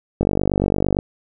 click train, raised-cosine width 2 ms, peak -4 dBFS, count 39, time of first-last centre 0.21-0.989 s, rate 48.8 Hz, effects none

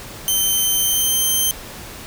5% pulse tone with pitch glide, 3099 to 3124 Hz, G7 to G7, -21 to -7 cents, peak -8 dBFS, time 0.28-1.51 s, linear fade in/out 0 ms, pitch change +14 cents, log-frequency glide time 0.71-1.26 s, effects pink hiss -35 dBFS RMS until 2.06 s

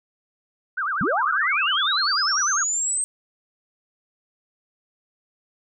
sine tone with vibrato, 1358 Hz, F6, 49 cents flat, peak -22 dBFS, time 0.77-2.64 s, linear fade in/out 10 ms, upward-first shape sine, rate 10 Hz, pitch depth 290 cents each way
sine linear sweep, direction up, 145.6 to 8372 Hz, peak -21 dBFS, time 1.01-3.04 s, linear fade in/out 0 ms
effects none

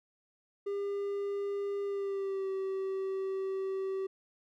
triangle tone with pitch glide, 401.6 to 384.4 Hz, G4 to G4, +42 to -34 cents, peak -30 dBFS, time 0.66-4.07 s, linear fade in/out 10 ms, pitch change -76 cents, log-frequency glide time 1.84-2.5 s, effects none

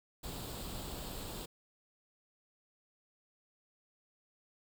pink noise with comb filter, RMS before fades -43 dBFS, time 0.23-1.46 s, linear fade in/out 10 ms, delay 0.25 ms, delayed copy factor +0.55, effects none

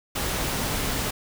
pink noise, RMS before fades -27 dBFS, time 0.15-1.11 s, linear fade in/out 10 ms, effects none

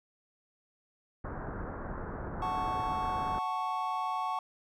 pink low-pass noise, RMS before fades -39 dBFS, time 1.24-3.39 s, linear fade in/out 5 ms, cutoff 1600 Hz, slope 48 dB/octave
triangle chord, F# minor, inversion none, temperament equal, 740 / 880 / 1108.7 Hz, F#5 / A5 / C#6, 0 / 0 / 0 cents, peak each -34 / -34 / -32 dBFS, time 2.42-4.39 s, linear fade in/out 2 ms
effects none

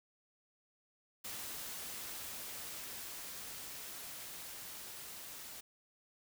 white noise with level ramp, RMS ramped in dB -44 to -49 dBFS, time 1.24-5.61 s, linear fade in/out 10 ms, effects none

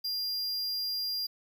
square tone, 4800 Hz, D8, 37 cents sharp, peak -31 dBFS, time 0.04-1.27 s, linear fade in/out 10 ms, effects 10-bit

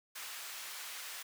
pink high-pass noise, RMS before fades -45 dBFS, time 0.15-1.23 s, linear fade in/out 10 ms, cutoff 1400 Hz, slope 12 dB/octave, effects none

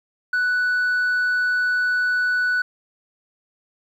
sine tone, 1484 Hz, F#6, 5 cents sharp, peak -15 dBFS, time 0.33-2.62 s, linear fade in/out 5 ms, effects tanh soft clip ceiling -17 dBFS + 9-bit

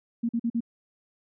sine tone bursts, 233.1 Hz, A#3, in tune, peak -23 dBFS, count 4, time 0.23-0.606 s, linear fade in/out 10 ms, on 61 ms, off 44 ms, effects none

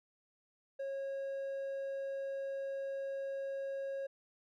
sine tone with hard clipping, 546 Hz, C#5, 26 cents flat, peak -38 dBFS, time 0.79-4.07 s, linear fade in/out 10 ms, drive 3 dB, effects none

